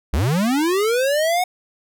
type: linear sweep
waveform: square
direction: up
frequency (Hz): 54.6 to 740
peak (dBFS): -17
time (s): 0.13-1.44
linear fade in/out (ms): 5
effects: none